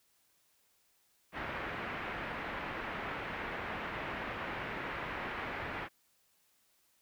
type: low-pass noise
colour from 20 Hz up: white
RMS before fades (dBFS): -40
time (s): 1.32-5.89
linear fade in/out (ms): 50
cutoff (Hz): 2200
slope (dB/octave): 24
effects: white hiss -72 dBFS RMS until 7.01 s